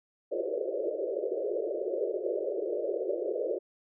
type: band-pass noise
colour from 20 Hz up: pink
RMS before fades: -32 dBFS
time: 0.31-3.59 s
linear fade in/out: 20 ms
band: 350 to 610 Hz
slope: 96 dB/octave
effects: none